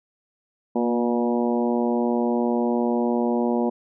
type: harmonic tone with a mistuned harmonic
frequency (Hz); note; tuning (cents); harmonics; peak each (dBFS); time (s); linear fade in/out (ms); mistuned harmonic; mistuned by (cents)
120; B2; -49; 2 / 3 / 4 / 5 / 6 / 7 / 8; -22 / -26 / -28 / -30 / -32 / -33 / -34; 0.75-3.7; 10; 2; -21
effects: none